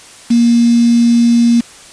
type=tone with quantisation; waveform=sine; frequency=235.4 Hz; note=A#3; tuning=17 cents sharp; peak=-6 dBFS; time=0.3-1.61 s; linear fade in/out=10 ms; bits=4; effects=white hiss -37 dBFS RMS until 1.92 s + resampled to 22050 Hz